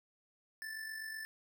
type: tone with amplitude modulation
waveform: square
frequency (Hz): 1760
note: A6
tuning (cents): 0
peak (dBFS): -40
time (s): 0.62-1.25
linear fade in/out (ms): 0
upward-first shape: sine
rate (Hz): 48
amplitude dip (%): 50
effects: none